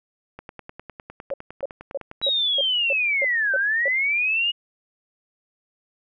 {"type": "click train", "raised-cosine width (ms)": 0.5, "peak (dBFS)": -22, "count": 19, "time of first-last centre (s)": [0.39, 2.216], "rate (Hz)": 9.86}
{"type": "tone bursts", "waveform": "sine", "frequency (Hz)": 554.4, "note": "C#5", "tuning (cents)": 0, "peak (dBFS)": -23, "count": 9, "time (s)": [1.31, 3.882], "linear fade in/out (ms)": 2, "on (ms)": 28, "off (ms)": 290}
{"type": "linear two-way sweep", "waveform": "sine", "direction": "down then up", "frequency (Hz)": [3909, 1511, 2895], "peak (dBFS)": -19, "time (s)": [2.22, 4.52], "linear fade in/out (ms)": 20, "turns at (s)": 3.55}
{"effects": []}